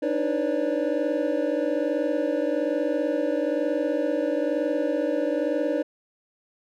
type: tone cluster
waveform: triangle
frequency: 293.3 / 314.4 / 490.6 / 546 / 588 Hz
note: D4 / D#4 / B4 / C#5 / D5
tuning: -2 / +18 / -12 / -26 / +2 cents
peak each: -27 dBFS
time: 0.02-5.83 s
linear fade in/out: 10 ms
effects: none